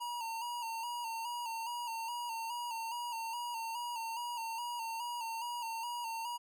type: tone with vibrato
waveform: square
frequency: 934 Hz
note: A#5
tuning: 3 cents sharp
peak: -38 dBFS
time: 0-6.38 s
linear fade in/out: 20 ms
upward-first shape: square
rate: 2.4 Hz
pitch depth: 47 cents each way
effects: none